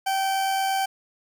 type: tone with amplitude modulation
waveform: 40% pulse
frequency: 774 Hz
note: G5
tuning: 22 cents flat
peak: -20 dBFS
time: 0.06-0.86 s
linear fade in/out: 10 ms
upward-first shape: sine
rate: 88.6 Hz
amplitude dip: 25%
effects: 9-bit